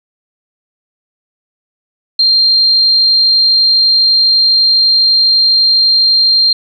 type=tone; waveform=sine; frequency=4184 Hz; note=C8; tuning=1 cent flat; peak=-6 dBFS; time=2.19-6.53 s; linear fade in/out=5 ms; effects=none